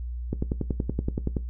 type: click train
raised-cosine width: 3 ms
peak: -13 dBFS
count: 12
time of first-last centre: 0.33-1.368 s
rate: 10.6 Hz
effects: noise-tail reverb RT60 0.2 s tail -17 dB re dry + added 60 Hz sine -30 dBFS peak until 1.49 s